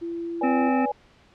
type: tone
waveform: sine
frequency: 338.1 Hz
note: E4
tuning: 44 cents sharp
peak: -28 dBFS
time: 0.01-0.7 s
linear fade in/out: 20 ms
type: chord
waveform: sine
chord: G# diminished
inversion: first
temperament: equal with one note detuned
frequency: 493.9 / 576.2 / 830.6 Hz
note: B4 / D5 / G#5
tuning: 0 / -33 / 0 cents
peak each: -30 / -31 / -25 dBFS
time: 0.41-0.92 s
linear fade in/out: 5 ms
type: harmonic tone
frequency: 259.7 Hz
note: C4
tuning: 13 cents flat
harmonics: 1 / 3 / 5 / 7 / 9 / 10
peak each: -21 / -34 / -35 / -35 / -41 / -39 dBFS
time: 0.43-0.86 s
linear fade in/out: 10 ms
effects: pink hiss -56 dBFS RMS until 1.34 s + low-pass 4000 Hz 12 dB/octave